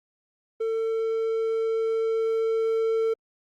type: tone with level ramp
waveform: triangle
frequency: 448.7 Hz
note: A4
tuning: 34 cents sharp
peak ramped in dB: -22 to -19 dBFS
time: 0.6-3.14 s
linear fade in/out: 10 ms
effects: Opus 32 kbps